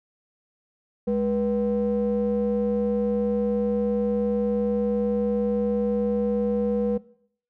triangle ring-modulated tone, 138.59 Hz, C#3, in tune, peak -16 dBFS, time 1.07-6.98 s, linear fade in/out 10 ms, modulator 347 Hz, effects noise-tail reverb RT60 0.6 s tail -19 dB re dry

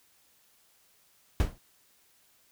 brown noise with exponential decay, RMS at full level -20 dBFS, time 1.4-1.58 s, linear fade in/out 0 ms, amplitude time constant 38 ms, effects white hiss -65 dBFS RMS until 2.51 s

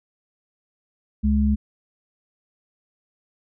sine tone pair together, 70.41 / 211 Hz, C#2 / G#3, +28 / +28 cents, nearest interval octave + perfect fifth, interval 1900 cents, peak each -19 dBFS, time 1.23-1.56 s, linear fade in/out 20 ms, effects none

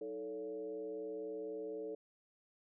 sine tone with frequency modulation, 440 Hz, A4, in tune, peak -40 dBFS, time 0.01-1.95 s, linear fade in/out 5 ms, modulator 124 Hz, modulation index 0.81, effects none

